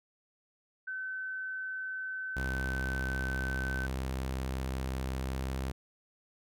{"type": "tone", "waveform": "sine", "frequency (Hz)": 1526, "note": "G6", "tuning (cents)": -47, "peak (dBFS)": -35, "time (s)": [0.87, 3.87], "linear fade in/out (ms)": 10}
{"type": "tone with pitch glide", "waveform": "sawtooth", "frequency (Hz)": [65.41, 65.94], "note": ["C2", "C2"], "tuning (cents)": [0, 14], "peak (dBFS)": -29, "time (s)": [2.36, 5.72], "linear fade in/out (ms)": 10, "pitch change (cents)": 14, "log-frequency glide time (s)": [5.15, 5.6]}
{"effects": []}